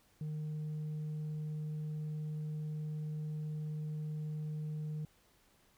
sine tone, 153.1 Hz, D#3, 28 cents flat, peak -34 dBFS, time 0.21-5.05 s, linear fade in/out 2 ms, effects tanh soft clip ceiling -36 dBFS + pink hiss -69 dBFS RMS until 5.77 s

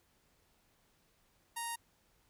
sawtooth tone with low-pass filter, 932.3 Hz, A#5, in tune, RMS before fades -40 dBFS, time 1.56-1.76 s, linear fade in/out 10 ms, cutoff 11000 Hz, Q 6.4, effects pink hiss -72 dBFS RMS until 2.29 s

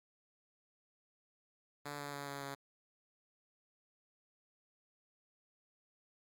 5% pulse tone with pitch steps, 145.1 / 143.6 / 142.11 / 140.64 / 139.19 Hz, D3 / D3 / C#3 / C#3 / C#3, -21 / -39 / +43 / +25 / +7 cents, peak -31 dBFS, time 1.85-2.55 s, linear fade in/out 10 ms, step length 140 ms, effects Opus 48 kbps

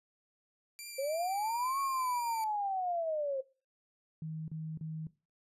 10% pulse tone with vibrato, 2349 Hz, D7, in tune, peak -35 dBFS, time 0.79-2.44 s, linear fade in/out 0 ms, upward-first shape triangle, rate 2.9 Hz, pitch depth 28 cents each way
sine linear two-way sweep, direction up then down, 523.3 to 1108.7 to 523.3 Hz, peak -31 dBFS, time 0.98-3.41 s, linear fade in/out 10 ms, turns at 1.79 s
sine tone bursts, 158.1 Hz, D#3, 28 cents sharp, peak -37 dBFS, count 3, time 4.22-5.07 s, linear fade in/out 2 ms, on 260 ms, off 35 ms
effects noise-tail reverb RT60 0.3 s tail -18 dB re dry + resampled to 32000 Hz

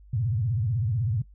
sine tone with vibrato, 112.7 Hz, A2, 42 cents sharp, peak -23 dBFS, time 0.13-1.22 s, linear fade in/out 5 ms, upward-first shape sine, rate 16 Hz, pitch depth 290 cents each way, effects noise-tail reverb RT60 0.1 s tail -20 dB re dry + added 50 Hz sine -48 dBFS peak until 1.34 s

